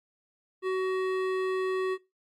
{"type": "tone with hard clipping", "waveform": "sine", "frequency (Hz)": 375.3, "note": "F#4", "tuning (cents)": 25, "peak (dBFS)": -28, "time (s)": [0.62, 1.98], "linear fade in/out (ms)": 50, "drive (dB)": 14, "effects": ["noise-tail reverb RT60 0.2 s tail -17 dB re dry", "Opus 48 kbps"]}